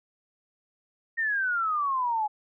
sine exponential sweep, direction down, 1864.7 to 830.6 Hz, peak -24 dBFS, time 1.17-2.28 s, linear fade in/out 20 ms, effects none

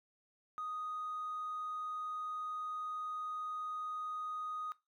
triangle tone, 1244.5 Hz, D#6, in tune, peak -35 dBFS, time 0.58-4.72 s, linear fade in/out 0 ms, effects noise-tail reverb RT60 0.2 s tail -20 dB re dry + tanh soft clip ceiling -35 dBFS

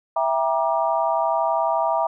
sine chord, E half-diminished seventh, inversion none, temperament just, 659.3 / 791.1 / 949.3 / 1186.7 Hz, E5 / G5 / Bb5 / D6, 0 / +16 / +31 / +18 cents, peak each -22 / -25 / -23 / -28 dBFS, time 0.16-2.07 s, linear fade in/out 5 ms, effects none

